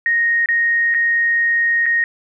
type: tone with dropouts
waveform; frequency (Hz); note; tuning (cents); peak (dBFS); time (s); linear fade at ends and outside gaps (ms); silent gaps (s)
sine; 1864.7; A#6; 0; -13; 0.06-2.04; 1; 0.459-0.487 / 0.941-0.946 / 1.858-1.863
effects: none